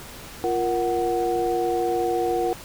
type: tone cluster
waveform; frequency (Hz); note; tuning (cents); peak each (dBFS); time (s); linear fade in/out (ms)
sine; 348.1 / 468.4 / 742; F4 / A#4 / F#5; -6 / +8 / +5; -25; 0.44-2.53; 0
effects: pink hiss -40 dBFS RMS until 2.64 s